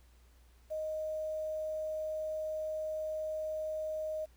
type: tone with quantisation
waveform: sine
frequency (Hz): 623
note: D#5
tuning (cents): +2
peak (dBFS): -34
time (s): 0.7-4.26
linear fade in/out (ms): 20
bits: 10
effects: added 60 Hz sine -59 dBFS peak until 4.36 s + pink hiss -69 dBFS RMS until 4.36 s